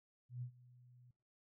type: tone with ADSR envelope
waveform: sine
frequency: 123.47 Hz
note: B2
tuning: in tune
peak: -40 dBFS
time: 0.29-1.11 s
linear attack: 130 ms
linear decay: 88 ms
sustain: -21 dB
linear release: 4 ms
effects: noise-tail reverb RT60 0.5 s tail -24 dB re dry